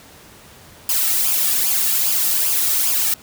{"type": "noise with flanger", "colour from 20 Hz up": "blue", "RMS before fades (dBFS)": -18, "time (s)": [0.89, 3.14], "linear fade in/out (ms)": 2, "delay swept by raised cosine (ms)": [0.5, 2], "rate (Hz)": 2.5, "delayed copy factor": -0.65, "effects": ["pink hiss -44 dBFS RMS until 3.22 s", "high-pass 60 Hz 12 dB/octave"]}